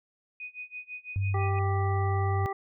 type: tone with tremolo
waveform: sine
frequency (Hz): 2489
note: D#7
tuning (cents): 0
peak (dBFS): -35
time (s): 0.4-1.59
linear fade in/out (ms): 2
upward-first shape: sine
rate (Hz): 6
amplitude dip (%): 95
type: tone with pitch glide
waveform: sine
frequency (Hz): 98 to 97.32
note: G2 to G2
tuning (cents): 0 to -12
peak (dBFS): -25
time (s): 1.16-2.46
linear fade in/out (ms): 0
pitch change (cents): -12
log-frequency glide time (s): 1.35-1.65
type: harmonic tone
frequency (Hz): 392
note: G4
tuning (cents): 0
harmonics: 1 / 2 / 3 / 5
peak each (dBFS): -34 / -33 / -36 / -41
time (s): 1.34-2.53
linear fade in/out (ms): 5
effects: none